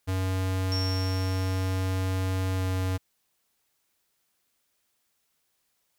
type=tone with pitch glide; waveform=square; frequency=94 to 93.35 Hz; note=F#2 to F#2; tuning=+28 to +16 cents; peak=-26 dBFS; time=0.07-2.98 s; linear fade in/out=20 ms; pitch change=-12 cents; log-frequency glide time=2.56-2.62 s
type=tone with exponential decay; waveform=sine; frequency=5480 Hz; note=F8; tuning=34 cents flat; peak=-29 dBFS; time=0.72-2.43 s; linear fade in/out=0 ms; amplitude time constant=370 ms
effects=white hiss -74 dBFS RMS until 5.98 s